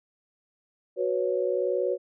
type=chord; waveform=sine; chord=F# suspended fourth; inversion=none; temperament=equal; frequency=370 / 493.9 / 554.4 Hz; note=F#4 / B4 / C#5; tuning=0 / 0 / 0 cents; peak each=-28 dBFS; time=0.96-1.98 s; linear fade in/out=50 ms; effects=none